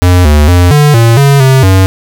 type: tone with pitch steps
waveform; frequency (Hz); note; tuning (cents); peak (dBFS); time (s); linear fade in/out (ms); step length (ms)
square; 89.6 / 74.5 / 88.7 / 147.6 / 115.5 / 139.9 / 132.4 / 94.8; F2 / D2 / F2 / D3 / A#2 / C#3 / C3 / F#2; +45 / +25 / +27 / +9 / -16 / +16 / +21 / +43; -3; 0.02-1.86; 0; 230
effects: none